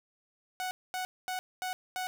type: tone bursts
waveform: sawtooth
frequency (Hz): 740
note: F#5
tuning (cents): 0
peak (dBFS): -29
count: 5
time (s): 0.6-2.07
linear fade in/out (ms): 0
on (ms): 110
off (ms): 230
effects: none